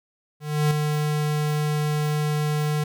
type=tone with ADSR envelope; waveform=square; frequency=150.3 Hz; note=D3; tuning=40 cents sharp; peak=-17 dBFS; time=0.4-2.84 s; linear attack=310 ms; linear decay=3 ms; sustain=-5 dB; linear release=6 ms; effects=none